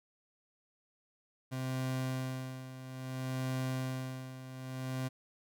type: tone with tremolo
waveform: 30% pulse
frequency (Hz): 130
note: C3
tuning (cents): -11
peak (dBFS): -30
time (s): 1.51-5.09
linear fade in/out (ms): 20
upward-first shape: sine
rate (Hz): 0.6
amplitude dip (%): 75
effects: none